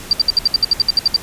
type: tone bursts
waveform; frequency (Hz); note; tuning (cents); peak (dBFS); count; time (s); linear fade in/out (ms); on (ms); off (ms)
sine; 4699; D8; 0; -8; 13; 0.11-1.163; 2; 21; 65
effects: pink hiss -33 dBFS RMS until 1.22 s + resampled to 32000 Hz